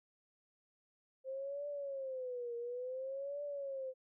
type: tone with vibrato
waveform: sine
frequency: 523 Hz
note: C5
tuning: 1 cent flat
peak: -39 dBFS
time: 1.24-3.94 s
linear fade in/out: 50 ms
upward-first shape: triangle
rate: 0.57 Hz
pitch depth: 190 cents each way
effects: none